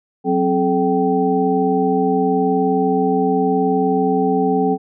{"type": "tone cluster", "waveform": "sine", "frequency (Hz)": [184.5, 263.6, 430.6, 775], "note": ["F#3", "C4", "A4", "G5"], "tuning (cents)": [-5, 13, -37, -20], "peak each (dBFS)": [-21, -19, -18, -20], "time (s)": [0.24, 4.78], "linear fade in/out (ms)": 50, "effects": []}